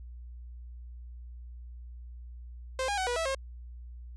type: tone with pitch steps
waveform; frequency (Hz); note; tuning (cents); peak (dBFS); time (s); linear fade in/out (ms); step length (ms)
sawtooth; 522 / 813 / 752 / 486.3 / 654 / 537; C5 / G#5 / F#5 / B4 / E5 / C5; -4 / -37 / +28 / -27 / -14 / +45; -25; 2.79-3.348; 2; 93
effects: added 60 Hz sine -42 dBFS peak until 4.16 s + resampled to 22050 Hz